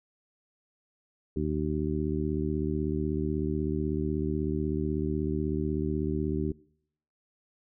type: harmonic tone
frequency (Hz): 76.2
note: D#2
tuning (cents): -36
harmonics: 1 / 2 / 3 / 4 / 5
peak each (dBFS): -33 / -33 / -33 / -33 / -33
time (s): 1.36-6.52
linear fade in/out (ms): 5
effects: noise-tail reverb RT60 0.7 s tail -23 dB re dry